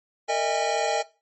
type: tone cluster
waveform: square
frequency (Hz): 458 / 607 / 650 / 813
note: A#4 / D#5 / E5 / G#5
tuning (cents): -31 / -43 / -24 / -37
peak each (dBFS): -30 / -30 / -30 / -26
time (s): 0.28-1.03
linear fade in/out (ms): 20
effects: noise-tail reverb RT60 0.3 s tail -19 dB re dry + MP3 32 kbps